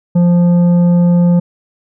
sine tone with tanh clipping, 174.61 Hz, F3, in tune, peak -8 dBFS, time 0.15-1.4 s, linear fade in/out 10 ms, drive 8 dB, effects none

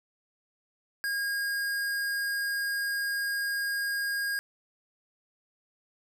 square tone, 1627 Hz, G#6, 36 cents flat, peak -29 dBFS, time 1.04-4.39 s, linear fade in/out 0 ms, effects none

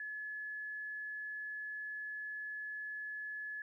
sine tone, 1709 Hz, G#6, 49 cents sharp, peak -40 dBFS, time 0-3.62 s, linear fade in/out 2 ms, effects 13-bit

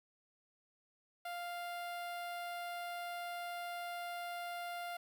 sawtooth tone with notch filter, 698.5 Hz, F5, in tune, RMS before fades -43 dBFS, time 1.25-4.97 s, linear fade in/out 5 ms, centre 6600 Hz, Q 1, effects 11-bit

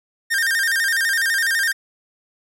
45% pulse tone with vibrato, 1708 Hz, G#6, 48 cents sharp, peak -17 dBFS, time 0.3-1.73 s, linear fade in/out 20 ms, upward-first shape square, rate 12 Hz, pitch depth 120 cents each way, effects none

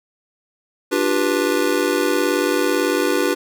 square chord, G dominant seventh, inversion second, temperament just, 294 / 352.8 / 392 / 490 Hz, D4 / F4 / G4 / B4, +2 / +18 / 0 / -14 cents, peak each -23 dBFS, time 0.91-3.35 s, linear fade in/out 20 ms, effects none

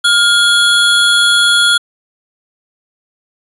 square tone pair together, 1411 / 3356 Hz, F6 / G#7, +17 / +17 cents, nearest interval octave + minor third, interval 1500 cents, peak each -11 dBFS, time 0.04-1.78 s, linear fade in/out 10 ms, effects resampled to 24000 Hz

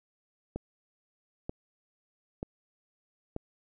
click train, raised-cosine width 2 ms, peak -21 dBFS, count 4, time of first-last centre 0.56-3.364 s, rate 1.07 Hz, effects none

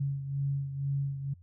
sine beating tone pair, 138.59 / 140.69 Hz, C#3 / C#3, 0 / +26 cents, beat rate 2.1 Hz, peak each -30 / -37 dBFS, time 0-1.34 s, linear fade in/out 10 ms, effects added 88 Hz sine -52 dBFS peak until 1.42 s

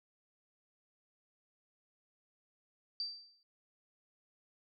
sine tone with exponential decay, 4664 Hz, D8, 13 cents flat, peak -33 dBFS, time 3-3.43 s, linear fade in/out 1 ms, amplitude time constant 92 ms, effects none

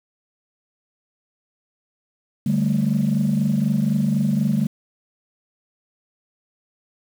sine chord, D suspended fourth, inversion none, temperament equal, 146.83 / 196 / 220 Hz, D3 / G3 / A3, 0 / 0 / 0 cents, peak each -21 / -20 / -20 dBFS, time 2.46-4.67 s, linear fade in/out 5 ms, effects tanh soft clip ceiling -11 dBFS + 7-bit

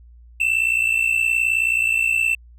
triangle tone pair together, 2638 / 2697 Hz, E7 / E7, +1 / +39 cents, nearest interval unison, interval 38 cents, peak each -18 dBFS, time 0.4-2.35 s, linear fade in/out 5 ms, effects added 59 Hz sine -43 dBFS peak until 2.58 s

